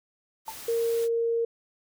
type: noise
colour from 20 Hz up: white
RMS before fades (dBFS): -42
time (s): 0.45-1.09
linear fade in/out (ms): 50
type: tone with exponential decay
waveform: sine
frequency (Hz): 889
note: A5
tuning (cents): +18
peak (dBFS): -28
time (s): 0.48-0.57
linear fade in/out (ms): 1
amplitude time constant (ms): 19
type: tone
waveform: sine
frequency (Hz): 462.7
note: A#4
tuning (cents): -13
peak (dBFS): -23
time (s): 0.68-1.45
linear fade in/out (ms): 5
effects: none